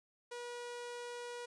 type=tone; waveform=sawtooth; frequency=482.8 Hz; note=B4; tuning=39 cents flat; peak=-39 dBFS; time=0.31-1.46 s; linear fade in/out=10 ms; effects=resampled to 22050 Hz + 11-bit